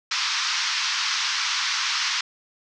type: band-pass noise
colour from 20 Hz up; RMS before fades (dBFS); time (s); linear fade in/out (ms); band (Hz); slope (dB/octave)
white; -25; 0.11-2.21; 5; 970 to 5900; 48
effects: none